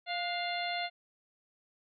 harmonic tone with a mistuned harmonic, 698.5 Hz, F5, in tune, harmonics 1 / 2 / 3 / 4 / 5 / 6, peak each -35 / -43 / -38 / -43 / -42 / -42 dBFS, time 0.06-0.9 s, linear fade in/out 50 ms, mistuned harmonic 2, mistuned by +58 cents, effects none

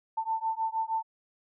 sine beating tone pair, 889 / 895.4 Hz, A5 / A5, +18 / +30 cents, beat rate 6.4 Hz, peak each -31 dBFS, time 0.17-1.03 s, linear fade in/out 10 ms, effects none

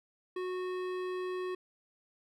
sine tone with hard clipping, 366.9 Hz, F#4, 15 cents flat, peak -36 dBFS, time 0.36-1.55 s, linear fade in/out 5 ms, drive 15 dB, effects none

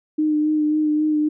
sine tone with vibrato, 304.6 Hz, D#4, 37 cents flat, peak -16 dBFS, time 0.18-1.29 s, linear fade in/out 10 ms, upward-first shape sine, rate 3.7 Hz, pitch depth 20 cents each way, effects none

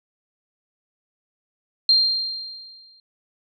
sine tone with exponential decay, 4186 Hz, C8, in tune, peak -11 dBFS, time 1.89-3 s, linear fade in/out 2 ms, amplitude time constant 240 ms, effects none

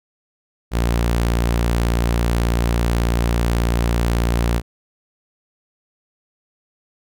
sawtooth tone, 58.27 Hz, A#1, in tune, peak -12 dBFS, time 0.71-4.62 s, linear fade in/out 50 ms, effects none

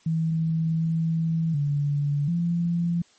sine tone with pitch steps, 161.8 / 163.1 / 144.3 / 171 Hz, E3 / E3 / D3 / F3, -32 / -18 / -30 / -36 cents, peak -21 dBFS, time 0.06-3.02 s, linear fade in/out 5 ms, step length 740 ms, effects white hiss -59 dBFS RMS until 3.18 s + MP3 32 kbps

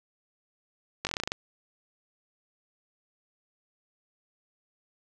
slowing click train, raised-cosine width 0.2 ms, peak -12 dBFS, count 10, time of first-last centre 1.05-1.319 s, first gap 19 ms, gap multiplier 1.11, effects none

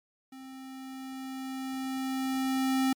square tone with level ramp, 263.8 Hz, C4, 14 cents sharp, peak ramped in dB -45 to -24 dBFS, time 0.32-2.93 s, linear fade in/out 5 ms, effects MP3 96 kbps

